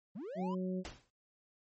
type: linear sweep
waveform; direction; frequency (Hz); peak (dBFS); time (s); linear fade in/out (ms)
triangle; up; 160.1 to 1046.5; -39; 0.15-0.55; 10
type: harmonic tone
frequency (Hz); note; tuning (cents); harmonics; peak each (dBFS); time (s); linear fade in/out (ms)
184.9; F#3; -1; 1 / 2 / 3; -35 / -41 / -45; 0.35-0.84; 50
type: noise with exponential decay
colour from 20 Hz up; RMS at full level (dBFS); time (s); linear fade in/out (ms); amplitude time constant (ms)
pink; -41; 0.85-1.1; 0; 53
effects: MP3 32 kbps